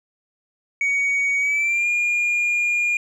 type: tone with pitch glide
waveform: sine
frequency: 2245 to 2420 Hz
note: C#7 to D#7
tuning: +21 to -49 cents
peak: -15 dBFS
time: 0.81-2.97 s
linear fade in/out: 2 ms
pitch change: +130 cents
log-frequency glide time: 1.38-1.88 s
effects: tanh soft clip ceiling -17 dBFS